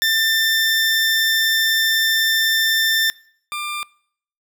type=tone pair in turn; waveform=20% pulse; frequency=1788 / 1193.3 Hz; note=A6 / D6; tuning=+27 / +27 cents; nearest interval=perfect fifth; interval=700 cents; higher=first; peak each=-10 / -19 dBFS; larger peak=first; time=0.02-3.1 / 3.52-3.83 s; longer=first; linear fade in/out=0 ms; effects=noise-tail reverb RT60 0.6 s tail -23 dB re dry